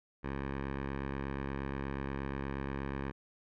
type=tone with low-pass filter; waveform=10% pulse; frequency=68.4 Hz; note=C#2; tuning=23 cents flat; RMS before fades=-38 dBFS; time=0.23-3.12 s; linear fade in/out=20 ms; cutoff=1900 Hz; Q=1.4; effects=none